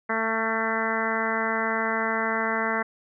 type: harmonic tone with a mistuned harmonic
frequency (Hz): 223.3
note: A3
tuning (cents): +26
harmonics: 1 / 2 / 3 / 4 / 5 / 6 / 7 / 8 / 9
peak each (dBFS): -32 / -32 / -32 / -32 / -32 / -32 / -32 / -32 / -32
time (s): 0.09-2.83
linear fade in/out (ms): 10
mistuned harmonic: 6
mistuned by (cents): +19
effects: none